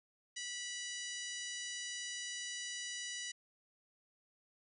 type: harmonic tone with a mistuned harmonic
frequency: 979 Hz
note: B5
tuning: 15 cents flat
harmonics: 2 / 3 / 4 / 5 / 6 / 7 / 8 / 9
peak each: -47 / -47 / -50 / -51 / -47 / -50 / -58 / -53 dBFS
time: 0.36-3.32 s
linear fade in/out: 10 ms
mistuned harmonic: 5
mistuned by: -34 cents
effects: none